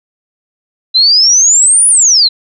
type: exponential two-way sweep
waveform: sine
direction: up then down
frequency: 3985 to 9956 to 3985 Hz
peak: -4 dBFS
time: 0.94-2.29 s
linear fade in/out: 20 ms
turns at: 1.88 s
effects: none